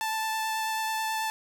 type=tone with vibrato; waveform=sawtooth; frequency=880 Hz; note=A5; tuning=in tune; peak=-24 dBFS; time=0.01-1.3 s; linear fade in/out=0 ms; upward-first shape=triangle; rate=9.2 Hz; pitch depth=11 cents each way; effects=none